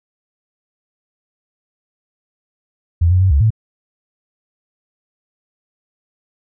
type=tone with pitch steps; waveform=sine; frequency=84.8 / 91.4 / 94.7 / 70.5 / 110.2 Hz; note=E2 / F#2 / F#2 / C#2 / A2; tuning=+50 / -21 / +41 / +30 / +3 cents; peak=-9 dBFS; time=3.01-3.505 s; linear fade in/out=10 ms; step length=99 ms; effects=none